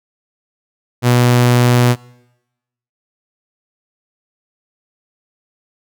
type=tone; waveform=sawtooth; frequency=122.3 Hz; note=B2; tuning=16 cents flat; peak=-5 dBFS; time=1.02-1.96 s; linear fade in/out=50 ms; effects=noise-tail reverb RT60 1.0 s tail -25 dB re dry